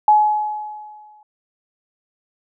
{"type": "tone with exponential decay", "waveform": "sine", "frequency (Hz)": 847, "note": "G#5", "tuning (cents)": 34, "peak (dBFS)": -7, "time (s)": [0.08, 1.23], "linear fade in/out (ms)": 2, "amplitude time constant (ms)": 250, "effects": []}